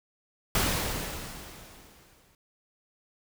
pink noise with exponential decay, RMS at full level -24 dBFS, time 0.55-2.35 s, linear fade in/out 1 ms, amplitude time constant 390 ms, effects none

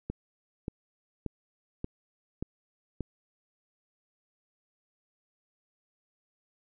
click train, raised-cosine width 3 ms, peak -20 dBFS, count 6, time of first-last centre 0.1-3.007 s, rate 1.72 Hz, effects none

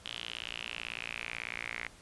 sawtooth tone with band-pass filter sweep, 58.1 Hz, A#1, 5 cents flat, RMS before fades -41 dBFS, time 0.05-1.88 s, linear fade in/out 5 ms, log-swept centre 3200 to 2100 Hz, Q 5.3, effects pink hiss -56 dBFS RMS until 2.01 s + resampled to 24000 Hz

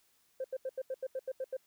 sine tone bursts, 523.3 Hz, C5, in tune, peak -32 dBFS, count 10, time 0.4-1.568 s, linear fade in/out 5 ms, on 43 ms, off 82 ms, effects tanh soft clip ceiling -30 dBFS + white hiss -71 dBFS RMS until 1.66 s

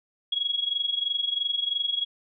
sine tone with amplitude modulation, 3322 Hz, G#7, in tune, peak -21 dBFS, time 0.32-2.05 s, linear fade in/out 5 ms, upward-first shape sine, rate 23 Hz, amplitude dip 80%, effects none

